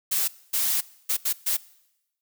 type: noise bursts at uneven times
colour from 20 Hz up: blue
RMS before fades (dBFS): -24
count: 5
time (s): 0.11-0.28 / 0.53-0.81 / 1.09-1.17 / 1.25-1.33 / 1.46-1.57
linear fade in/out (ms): 10
effects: noise-tail reverb RT60 0.9 s tail -21 dB re dry